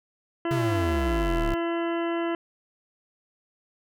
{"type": "harmonic tone", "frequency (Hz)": 337.2, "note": "E4", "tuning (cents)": 39, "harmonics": [1, 2, 3, 4, 5, 6, 8, 9], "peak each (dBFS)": [-26, -32, -36, -38, -40, -42, -44, -45], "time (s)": [0.45, 2.35], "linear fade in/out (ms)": 2}
{"type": "exponential sweep", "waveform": "square", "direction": "down", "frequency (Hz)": [140, 32.3], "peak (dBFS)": -26, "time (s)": [0.51, 1.54], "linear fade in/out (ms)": 0}
{"effects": []}